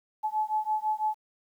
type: beating tone pair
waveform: sine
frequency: 857 / 863 Hz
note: A5 / A5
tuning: -46 / -34 cents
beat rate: 6 Hz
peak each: -29 dBFS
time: 0.23-1.15 s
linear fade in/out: 20 ms
effects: 10-bit